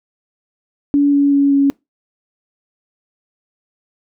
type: tone with pitch steps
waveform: sine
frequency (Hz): 285.4 / 283.1 / 280.8 / 278.6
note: D4 / C#4 / C#4 / C#4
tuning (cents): -49 / +37 / +22 / +9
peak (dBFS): -9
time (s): 0.94-1.7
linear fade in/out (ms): 0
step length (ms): 190
effects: noise-tail reverb RT60 0.2 s tail -24 dB re dry